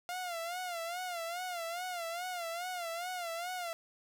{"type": "tone with vibrato", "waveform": "sawtooth", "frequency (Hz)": 698.5, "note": "F5", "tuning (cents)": 0, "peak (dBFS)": -33, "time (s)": [0.09, 3.73], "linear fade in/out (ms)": 0, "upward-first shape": "sine", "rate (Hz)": 2.4, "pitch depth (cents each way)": 96, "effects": []}